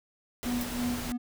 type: noise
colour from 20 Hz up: pink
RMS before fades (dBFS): -37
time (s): 0.43-1.12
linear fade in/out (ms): 0
type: tone with tremolo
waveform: triangle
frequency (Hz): 243.7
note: B3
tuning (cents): -23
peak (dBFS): -25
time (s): 0.45-1.18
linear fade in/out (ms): 20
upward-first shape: sine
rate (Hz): 3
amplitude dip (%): 75
type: noise with exponential decay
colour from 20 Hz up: blue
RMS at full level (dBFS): -33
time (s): 0.61-0.69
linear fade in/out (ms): 0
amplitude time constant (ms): 16
effects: none